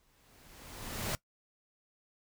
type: noise with exponential growth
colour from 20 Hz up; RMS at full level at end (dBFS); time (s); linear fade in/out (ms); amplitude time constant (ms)
pink; -33; 0-1.15; 0; 250
effects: noise-tail reverb RT60 0.1 s tail -20 dB re dry